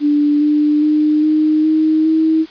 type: tone with pitch steps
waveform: sine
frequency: 293.7 / 298.5 / 303.4 / 308.3 / 313.3 / 318.4 Hz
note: D4 / D4 / D#4 / D#4 / D#4 / D#4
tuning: 0 / +28 / -44 / -16 / +12 / +40 cents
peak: -10 dBFS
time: 0-2.46 s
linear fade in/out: 50 ms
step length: 410 ms
effects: white hiss -40 dBFS RMS until 2.5 s + resampled to 11025 Hz